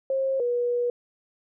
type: tone pair in turn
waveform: sine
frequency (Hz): 535 / 484.1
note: C5 / B4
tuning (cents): +38 / -35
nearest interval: major second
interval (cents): 173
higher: first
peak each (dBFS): -22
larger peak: neither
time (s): 0.1-0.4 / 0.4-0.9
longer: second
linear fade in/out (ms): 2
effects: none